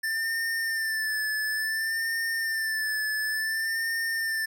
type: tone with vibrato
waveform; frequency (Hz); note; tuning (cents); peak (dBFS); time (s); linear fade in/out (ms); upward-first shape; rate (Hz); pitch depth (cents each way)
square; 1775; A6; +15; -27; 0.03-4.46; 10; sine; 0.57; 43
effects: none